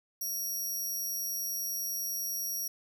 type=tone; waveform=15% pulse; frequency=5670 Hz; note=F8; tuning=25 cents sharp; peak=-27 dBFS; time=0.21-2.68 s; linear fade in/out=5 ms; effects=none